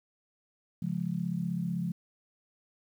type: chord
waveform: sine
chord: Db major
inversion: none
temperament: equal with one note detuned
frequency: 138.59 / 174.61 / 210.3 Hz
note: Db3 / F3 / Ab3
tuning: 0 / 0 / +22 cents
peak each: -37 / -31 / -37 dBFS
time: 0.82-1.92 s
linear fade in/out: 5 ms
effects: 10-bit